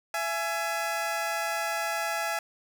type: tone pair together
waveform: 20% pulse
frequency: 670.1 / 838 Hz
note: E5 / G#5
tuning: +28 / +15 cents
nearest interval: major third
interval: 387 cents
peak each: -26 dBFS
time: 0.14-2.39 s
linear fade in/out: 2 ms
effects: none